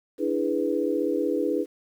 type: chord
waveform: sine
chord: E dominant seventh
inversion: third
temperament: equal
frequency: 293.7 / 329.6 / 415.3 / 493.9 Hz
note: D4 / E4 / G#4 / B4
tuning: 0 / 0 / 0 / 0 cents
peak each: -28 dBFS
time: 0.18-1.66 s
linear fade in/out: 50 ms
effects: 9-bit